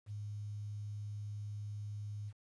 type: tone with quantisation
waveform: sine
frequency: 103.83 Hz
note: G#2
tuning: in tune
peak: -40 dBFS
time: 0.06-2.33 s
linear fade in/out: 50 ms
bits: 11
effects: resampled to 24000 Hz